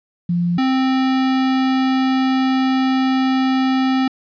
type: tone pair in turn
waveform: sine / square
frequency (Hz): 173.8 / 262.1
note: F3 / C4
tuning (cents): -8 / +3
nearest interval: perfect fifth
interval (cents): 711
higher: second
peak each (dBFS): -15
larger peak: neither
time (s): 0.29-0.58 / 0.58-4.08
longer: second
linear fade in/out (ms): 5
effects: resampled to 11025 Hz + 9-bit